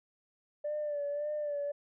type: tone with vibrato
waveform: sine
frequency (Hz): 587.3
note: D5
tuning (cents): 0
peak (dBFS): -31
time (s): 0.64-1.72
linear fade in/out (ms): 10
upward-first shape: sine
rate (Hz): 1.8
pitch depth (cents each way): 43
effects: tanh soft clip ceiling -28 dBFS